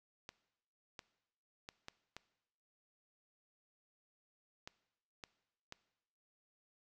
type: clicks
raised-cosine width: 0.2 ms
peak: -29 dBFS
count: 8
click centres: 0.291 / 0.992 / 1.689 / 1.884 / 2.166 / 4.675 / 5.238 / 5.724 s
effects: noise-tail reverb RT60 0.9 s tail -19 dB re dry